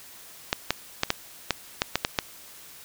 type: clicks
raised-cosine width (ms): 0.2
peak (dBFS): -4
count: 9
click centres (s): 0.529 / 0.706 / 1.034 / 1.104 / 1.507 / 1.819 / 1.956 / 2.049 / 2.188
effects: white hiss -47 dBFS RMS until 2.84 s